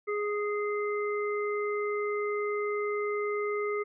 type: harmonic tone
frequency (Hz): 415.3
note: G#4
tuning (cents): 0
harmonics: 1 / 3 / 5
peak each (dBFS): -29 / -36 / -38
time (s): 0.07-3.84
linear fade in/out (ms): 20
effects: none